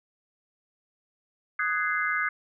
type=chord; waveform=sine; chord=Ab dominant seventh; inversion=second; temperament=just; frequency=1245.9 / 1495.1 / 1661.2 / 2077 Hz; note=Eb6 / Gb6 / Ab6 / C7; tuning=+2 / +18 / 0 / -13 cents; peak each=-30 dBFS; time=1.59-2.29 s; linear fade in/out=5 ms; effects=none